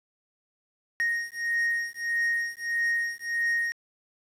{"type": "beating tone pair", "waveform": "triangle", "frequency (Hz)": [1864.7, 1866.3], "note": ["A#6", "A#6"], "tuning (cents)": [0, 2], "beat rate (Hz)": 1.6, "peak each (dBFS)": -27, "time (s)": [1, 3.72], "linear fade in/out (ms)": 0, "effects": ["resampled to 32000 Hz", "9-bit"]}